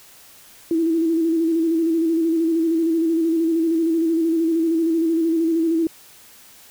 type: tone with vibrato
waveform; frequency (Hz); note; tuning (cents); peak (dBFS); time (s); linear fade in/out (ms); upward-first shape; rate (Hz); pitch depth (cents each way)
sine; 328.1; E4; -8; -16; 0.71-5.87; 2; square; 13; 35
effects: white hiss -47 dBFS RMS until 6.7 s